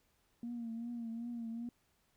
sine tone with vibrato, 233.1 Hz, A#3, in tune, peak -38 dBFS, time 0.43-1.69 s, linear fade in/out 2 ms, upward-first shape triangle, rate 2.6 Hz, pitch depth 60 cents each way, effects tanh soft clip ceiling -35 dBFS + pink hiss -75 dBFS RMS until 2.16 s

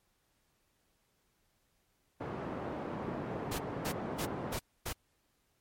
pink band-pass noise, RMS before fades -39 dBFS, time 2.2-4.58 s, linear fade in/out 10 ms, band 140 to 980 Hz, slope 12 dB/octave
pink noise bursts, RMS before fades -37 dBFS, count 5, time 3.51-4.93 s, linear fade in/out 10 ms, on 76 ms, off 260 ms
effects pink hiss -75 dBFS RMS until 5.6 s + MP3 64 kbps

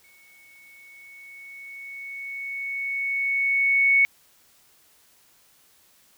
sine tone with exponential growth, 2217 Hz, C#7, in tune, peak -14 dBFS, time 0.04-4.05 s, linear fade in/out 0 ms, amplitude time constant 870 ms, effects white hiss -59 dBFS RMS until 6.17 s

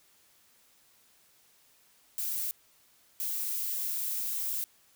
violet noise bursts at uneven times, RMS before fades -33 dBFS, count 2, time 2.18-2.51 / 3.2-4.64 s, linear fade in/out 0 ms, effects white hiss -64 dBFS RMS until 4.95 s

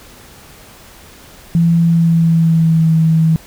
sine tone with pitch glide, 167.9 to 160.97 Hz, E3 to E3, +32 to -41 cents, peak -8 dBFS, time 1.55-3.36 s, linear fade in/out 0 ms, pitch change -73 cents, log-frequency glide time 1.81-2.94 s, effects pink hiss -40 dBFS RMS until 3.46 s

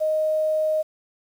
sine tone, 622.3 Hz, D#5, in tune, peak -19 dBFS, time 0-0.83 s, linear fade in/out 20 ms, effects 8-bit

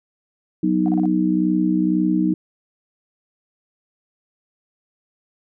harmonic tone, 62 Hz, B1, 7 cents sharp, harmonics 3 / 4 / 5, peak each -20 / -24 / -18 dBFS, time 0.63-2.34 s, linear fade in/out 5 ms
sine tone bursts, 729 Hz, F#5, 26 cents flat, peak -28 dBFS, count 4, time 0.86-1.056 s, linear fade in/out 0 ms, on 22 ms, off 36 ms
effects none

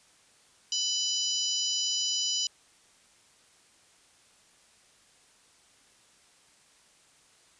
harmonic tone with a mistuned harmonic, 996 Hz, B5, 14 cents sharp, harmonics 3 / 4 / 5 / 6 / 7, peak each -31 / -37 / -32 / -34 / -36 dBFS, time 0.72-2.47 s, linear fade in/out 2 ms, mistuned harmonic 6, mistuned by -39 cents, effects white hiss -61 dBFS RMS until 7.59 s + resampled to 22050 Hz

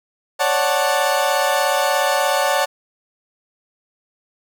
30% pulse chord, D major seventh, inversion third, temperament equal with one note detuned, 550.5 / 587.3 / 740 / 880 Hz, C#5 / D5 / F#5 / A5, -12 / 0 / 0 / 0 cents, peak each -19 dBFS, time 0.39-2.66 s, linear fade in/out 20 ms, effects none

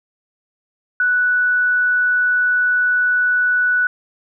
sine tone, 1480 Hz, F#6, in tune, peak -13 dBFS, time 1-3.87 s, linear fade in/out 2 ms, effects none

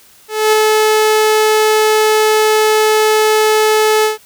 sawtooth tone with ADSR envelope, 431.8 Hz, A4, 33 cents flat, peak -3 dBFS, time 0.28-4.18 s, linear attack 250 ms, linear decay 5 ms, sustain -2 dB, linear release 140 ms, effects white hiss -45 dBFS RMS until 4.25 s

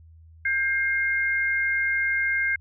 sine tone pair together, 1592 / 2125 Hz, G6 / C7, +26 / +26 cents, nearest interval perfect fourth, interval 500 cents, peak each -24 dBFS, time 0.45-2.56 s, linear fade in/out 5 ms, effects added 81 Hz sine -47 dBFS peak until 2.6 s

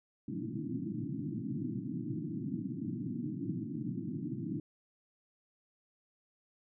white band-pass noise, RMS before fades -38 dBFS, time 0.28-4.6 s, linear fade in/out 2 ms, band 110 to 330 Hz, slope 96 dB/octave, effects none

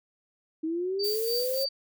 sine linear sweep, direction up, 311.8 to 550 Hz, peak -27 dBFS, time 0.63-1.66 s, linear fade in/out 10 ms
sine tone with tremolo, 4624 Hz, D8, 28 cents flat, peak -28 dBFS, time 0.99-1.69 s, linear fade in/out 10 ms, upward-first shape sine, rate 3.4 Hz, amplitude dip 95%
violet noise, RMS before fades -35 dBFS, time 1.03-1.65 s, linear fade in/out 20 ms
effects none

